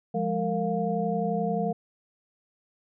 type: tone cluster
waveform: sine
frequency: 174.5 / 205.9 / 458.7 / 702 Hz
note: F3 / G#3 / A#4 / F5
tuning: -1 / -15 / -28 / +9 cents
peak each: -30 dBFS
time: 0.14-1.73 s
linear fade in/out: 10 ms
effects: none